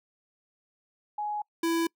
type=tone pair in turn; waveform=sine / square; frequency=837 / 332.2 Hz; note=G#5 / E4; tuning=+13 / +13 cents; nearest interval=octave + major third; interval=1600 cents; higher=first; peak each=-29 / -25 dBFS; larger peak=second; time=1.18-1.42 / 1.63-1.87 s; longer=neither; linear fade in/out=5 ms; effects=noise-tail reverb RT60 0.1 s tail -26 dB re dry